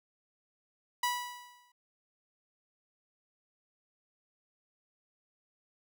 sawtooth tone with exponential decay, 979 Hz, B5, 15 cents flat, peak -23 dBFS, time 1.03-1.72 s, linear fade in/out 5 ms, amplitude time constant 150 ms, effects none

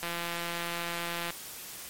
click train, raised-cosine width 0.3 ms, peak -18 dBFS, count 219, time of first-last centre 0.03-1.305 s, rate 171 Hz, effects white hiss -43 dBFS RMS until 1.89 s + MP3 64 kbps

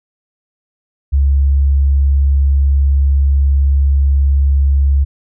sine tone, 69.3 Hz, C#2, in tune, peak -8 dBFS, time 1.12-5.05 s, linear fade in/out 20 ms, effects none

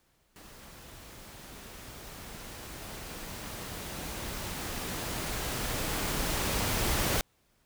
pink noise with level ramp, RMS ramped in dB -51 to -28 dBFS, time 0.36-7.21 s, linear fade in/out 0 ms, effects pink hiss -70 dBFS RMS until 7.65 s

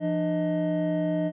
triangle tone cluster, 171.2 / 300.6 / 627 Hz, F3 / D4 / D#5, -34 / +40 / +13 cents, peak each -26 dBFS, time 0-1.32 s, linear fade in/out 50 ms, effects resampled to 8000 Hz

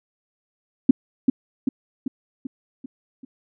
sine tone with echo, 261.6 Hz, C4, in tune, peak -6 dBFS, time 0.89-0.91 s, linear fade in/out 5 ms, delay 390 ms, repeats 6, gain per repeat -5 dB, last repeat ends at 3.25 s, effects none

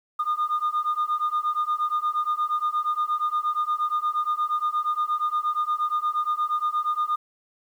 sine beating tone pair, 1215 / 1223.5 Hz, D#6 / D#6, -42 / -29 cents, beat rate 8.5 Hz, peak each -24 / -24 dBFS, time 0.19-7.16 s, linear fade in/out 10 ms, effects tanh soft clip ceiling -18 dBFS + 9-bit

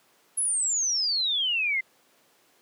sine exponential sweep, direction down, 10780 to 2040 Hz, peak -23 dBFS, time 0.37-1.81 s, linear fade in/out 10 ms, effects pink hiss -62 dBFS RMS until 2.61 s + high-pass 300 Hz 12 dB/octave

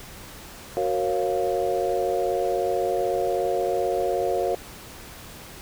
sine chord, Gb major seventh, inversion none, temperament equal with one note detuned, 370 / 466.2 / 548.9 / 698.5 Hz, Gb4 / Bb4 / Db5 / F5, 0 / 0 / -17 / 0 cents, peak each -27 dBFS, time 0.77-4.55 s, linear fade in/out 0 ms, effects pink hiss -42 dBFS RMS until 5.61 s

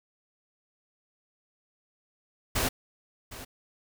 pink noise with echo, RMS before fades -27 dBFS, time 2.55-2.69 s, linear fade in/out 10 ms, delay 760 ms, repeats 1, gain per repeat -15 dB, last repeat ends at 3.45 s, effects none

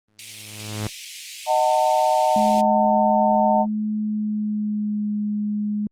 sawtooth tone with exponential growth, 106.2 Hz, G#2, 39 cents sharp, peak -19 dBFS, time 0.08-0.87 s, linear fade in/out 0 ms, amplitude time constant 170 ms
pink high-pass noise, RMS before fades -36 dBFS, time 0.19-2.61 s, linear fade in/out 2 ms, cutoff 2200 Hz, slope 48 dB/octave
sine chord, D# diminished, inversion none, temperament just, 622.3 / 746.7 / 896 Hz, D#5 / F#5 / A5, 0 / +16 / +31 cents, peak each -20 dBFS, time 1.46-3.66 s, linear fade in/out 50 ms
sine tone with pitch glide, 213.2 to 208.9 Hz, G#3 to G#3, +46 to +10 cents, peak -21 dBFS, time 2.36-5.87 s, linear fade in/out 2 ms, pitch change -36 cents, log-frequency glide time 3.96-5.11 s
effects low-pass 11000 Hz 12 dB/octave + Opus 24 kbps

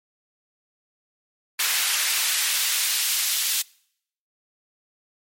pink noise with high-pass filter sweep, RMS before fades -23 dBFS, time 1.59-3.62 s, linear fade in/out 5 ms, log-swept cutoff 1800 to 3400 Hz, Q 0.78, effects noise-tail reverb RT60 0.7 s tail -25 dB re dry + MP3 64 kbps

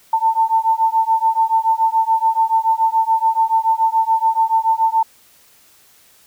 sine beating tone pair, 892 / 899 Hz, A5 / A5, +23 / +37 cents, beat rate 7 Hz, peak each -16 dBFS, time 0.13-5.03 s, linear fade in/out 5 ms, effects white hiss -51 dBFS RMS until 6.26 s

